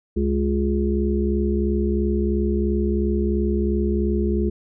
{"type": "harmonic tone with a mistuned harmonic", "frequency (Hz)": 69.2, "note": "C#2", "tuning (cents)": -2, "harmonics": [1, 3, 5, 6], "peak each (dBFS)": [-22, -23, -24, -28], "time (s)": [0.16, 4.5], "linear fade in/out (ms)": 10, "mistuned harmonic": 5, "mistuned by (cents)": 31, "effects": []}